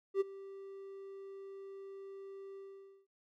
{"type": "tone with ADSR envelope", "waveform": "triangle", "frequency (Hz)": 391, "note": "G4", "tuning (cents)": -4, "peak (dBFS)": -24, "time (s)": [0.14, 3.07], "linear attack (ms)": 66, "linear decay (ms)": 20, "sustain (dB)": -20, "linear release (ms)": 510, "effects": []}